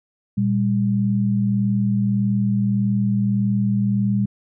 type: tone pair together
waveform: sine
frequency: 118.22 / 199.9 Hz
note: A#2 / G3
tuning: +25 / +34 cents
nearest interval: major sixth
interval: 909 cents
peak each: -21 / -18 dBFS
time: 0.37-4.26 s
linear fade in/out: 10 ms
effects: none